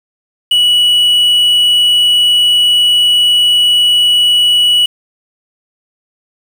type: tone with quantisation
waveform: triangle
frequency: 2938 Hz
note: F#7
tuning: 13 cents flat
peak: -5 dBFS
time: 0.51-4.86 s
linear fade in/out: 5 ms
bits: 5
effects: none